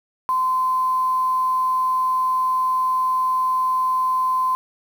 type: tone with quantisation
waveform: sine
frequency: 1030 Hz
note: C6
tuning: 28 cents flat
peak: -17 dBFS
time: 0.29-4.55 s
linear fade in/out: 0 ms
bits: 7
effects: none